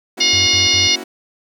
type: chord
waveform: sawtooth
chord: F# dominant seventh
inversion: first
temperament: equal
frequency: 233.1 / 277.2 / 329.6 / 370 Hz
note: A#3 / C#4 / E4 / F#4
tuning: 0 / 0 / 0 / 0 cents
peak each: -31 / -30 / -29 / -27 dBFS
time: 0.17-1.04 s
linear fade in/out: 10 ms
type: harmonic tone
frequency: 717 Hz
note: F5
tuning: 45 cents sharp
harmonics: 3 / 4 / 5 / 6 / 7 / 8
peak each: -19 / -19 / -19 / -19 / -19 / -19 dBFS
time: 0.2-0.96 s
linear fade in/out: 10 ms
type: tone bursts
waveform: sine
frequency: 92.5 Hz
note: F#2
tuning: in tune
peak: -23 dBFS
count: 3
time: 0.33-0.876 s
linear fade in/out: 5 ms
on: 140 ms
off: 63 ms
effects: none